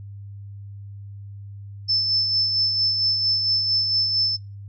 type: tone with tremolo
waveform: sine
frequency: 5274 Hz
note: E8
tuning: in tune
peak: -17 dBFS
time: 1.88-4.37 s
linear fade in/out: 20 ms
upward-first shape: sine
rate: 4.4 Hz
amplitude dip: 40%
effects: noise-tail reverb RT60 0.3 s tail -23 dB re dry + added 100 Hz sine -35 dBFS peak until 4.68 s